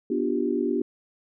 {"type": "chord", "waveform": "sine", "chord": "G dominant seventh", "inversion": "first", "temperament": "just", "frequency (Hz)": [245, 294, 352.8, 392], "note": ["B3", "D4", "F4", "G4"], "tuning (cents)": [-14, 2, 18, 0], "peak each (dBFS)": -28, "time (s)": [0.1, 0.82], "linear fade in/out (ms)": 5, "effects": []}